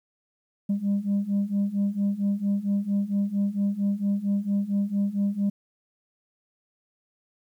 sine beating tone pair, 198.4 / 202.8 Hz, G3 / G#3, +21 / -41 cents, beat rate 4.4 Hz, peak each -25 / -23 dBFS, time 0.69-5.5 s, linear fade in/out 10 ms, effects tanh soft clip ceiling -19 dBFS + 10-bit

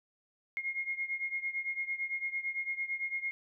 sine beating tone pair, 2142 / 2150.9 Hz, C7 / C7, +40 / +47 cents, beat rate 8.9 Hz, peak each -35 / -38 dBFS, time 0.57-3.31 s, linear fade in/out 0 ms, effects none

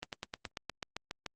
slowing click train, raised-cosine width 0.2 ms, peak -20 dBFS, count 11, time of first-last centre 0.03-1.263 s, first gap 98 ms, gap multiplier 1.05, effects Opus 32 kbps

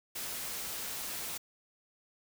white noise, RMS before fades -39 dBFS, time 0.15-1.38 s, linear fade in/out 10 ms, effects none

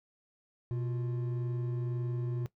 triangle tone pair together, 124.1 / 350.4 Hz, B2 / F4, +9 / +6 cents, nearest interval octave + tritone, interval 1797 cents, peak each -30 / -40 dBFS, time 0.71-2.46 s, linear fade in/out 0 ms, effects noise-tail reverb RT60 0.1 s tail -17 dB re dry

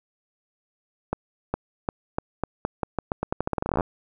accelerating click train, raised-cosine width 1 ms, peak -10 dBFS, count 25, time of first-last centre 1.13-3.808 s, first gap 410 ms, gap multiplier 0.85, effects none

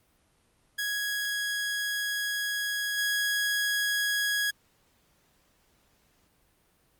sawtooth tone with level steps, 1661.2 Hz, G#6, in tune, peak -25 / -22 dBFS, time 0.78-4.51 s, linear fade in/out 10 ms, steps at 2.97 s, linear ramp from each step 20 ms, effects pink hiss -67 dBFS RMS until 6.99 s + Opus 32 kbps

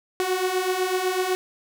sawtooth beating tone pair, 364.9 / 372.9 Hz, F#4 / F#4, -24 / +14 cents, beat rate 8 Hz, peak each -23 / -20 dBFS, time 0.2-1.35 s, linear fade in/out 0 ms, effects none

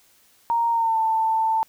sine tone with pitch glide, 931 to 889.5 Hz, A#5 to A5, -2 to +19 cents, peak -18 dBFS, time 0.5-1.63 s, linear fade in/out 0 ms, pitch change -79 cents, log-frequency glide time 0.71-0.98 s, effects white hiss -58 dBFS RMS until 1.68 s

